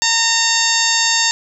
harmonic tone with a mistuned harmonic, 916 Hz, A#5, 31 cents flat, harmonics 1 / 2 / 3 / 4 / 5 / 6 / 7 / 8, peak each -23 / -20 / -24 / -21 / -20 / -23 / -21 / -20 dBFS, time 0.02-1.31 s, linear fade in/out 0 ms, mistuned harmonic 6, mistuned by -34 cents, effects none

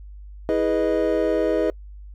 triangle chord, E major seventh, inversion none, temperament equal with one note detuned, 325.7 / 415.3 / 493.9 / 622.3 Hz, E4 / G#4 / B4 / D#5, -21 / 0 / 0 / 0 cents, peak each -22 dBFS, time 0.49-1.7 s, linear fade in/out 0 ms, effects noise-tail reverb RT60 0.1 s tail -26 dB re dry + added 50 Hz sine -37 dBFS peak until 2.14 s

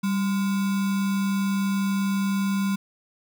sine tone with sample-and-hold, 196 Hz, G3, in tune, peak -21 dBFS, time 0.03-2.76 s, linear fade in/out 10 ms, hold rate 1225 Hz, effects none

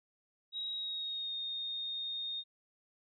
sine tone with pitch glide, 3817 to 3689 Hz, A#7 to A#7, +40 to -19 cents, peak -36 dBFS, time 0.52-2.44 s, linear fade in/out 50 ms, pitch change -59 cents, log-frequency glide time 0.73-1.34 s, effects none

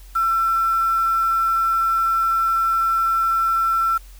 sine tone with quantisation, 1344 Hz, E6, 33 cents sharp, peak -16 dBFS, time 0.15-3.98 s, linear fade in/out 10 ms, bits 6, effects added 45 Hz sine -39 dBFS peak until 4.19 s + white hiss -51 dBFS RMS until 4.19 s

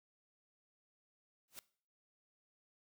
white noise with exponential growth, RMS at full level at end -45 dBFS, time 1.48-1.59 s, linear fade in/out 0 ms, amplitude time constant 22 ms, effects noise-tail reverb RT60 0.5 s tail -20 dB re dry

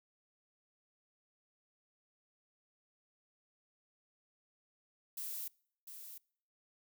violet noise with echo, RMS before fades -42 dBFS, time 5.17-5.48 s, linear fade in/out 5 ms, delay 700 ms, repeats 1, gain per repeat -8 dB, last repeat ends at 6.18 s, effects noise-tail reverb RT60 0.6 s tail -26 dB re dry

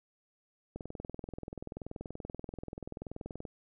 click train, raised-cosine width 2 ms, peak -27 dBFS, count 57, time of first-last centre 0.76-3.452 s, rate 20.8 Hz, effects none

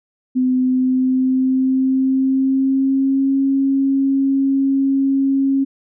sine tone with pitch glide, 255.3 to 272 Hz, C4 to C#4, -42 to -33 cents, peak -13 dBFS, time 0.35-5.65 s, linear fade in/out 20 ms, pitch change +109 cents, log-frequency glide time 0.57-3.39 s, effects none

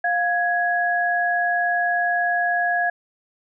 sine tone pair together, 703.5 / 1667 Hz, F5 / G#6, +12 / +6 cents, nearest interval octave + minor third, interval 1494 cents, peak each -21 dBFS, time 0.04-2.9 s, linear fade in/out 5 ms, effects none

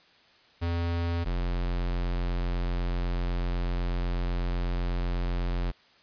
square tone pair in turn, 85.2 / 44.03 Hz, F2 / F1, -42 / +15 cents, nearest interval major seventh, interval 1143 cents, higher first, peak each -27 dBFS, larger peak neither, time 0.61-1.25 / 1.25-5.72 s, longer second, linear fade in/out 20 ms, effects white hiss -59 dBFS RMS until 6.02 s + resampled to 11025 Hz

